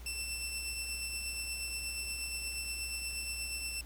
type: tone with tremolo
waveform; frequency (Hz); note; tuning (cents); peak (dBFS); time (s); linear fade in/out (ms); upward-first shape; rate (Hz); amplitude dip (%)
15% pulse; 2681; E7; +29; -28; 0.06-3.81; 2; triangle; 8.4; 40
effects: added 60 Hz sine -45 dBFS peak until 3.85 s + pink hiss -56 dBFS RMS until 3.85 s